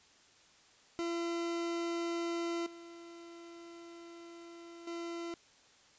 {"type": "tone with level steps", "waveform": "40% pulse", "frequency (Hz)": 339.3, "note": "F4", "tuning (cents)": -50, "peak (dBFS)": [-33, -48, -38], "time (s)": [0.99, 5.34], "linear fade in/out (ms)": 0, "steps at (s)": [2.66, 4.87], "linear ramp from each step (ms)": 5, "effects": ["white hiss -63 dBFS RMS until 5.98 s", "resampled to 16000 Hz"]}